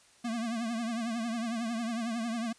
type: tone with vibrato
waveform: square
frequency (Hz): 230.2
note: A#3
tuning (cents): -22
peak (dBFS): -32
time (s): 0.24-2.53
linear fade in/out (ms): 10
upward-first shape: triangle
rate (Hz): 11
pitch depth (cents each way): 100
effects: white hiss -61 dBFS RMS until 2.58 s + resampled to 22050 Hz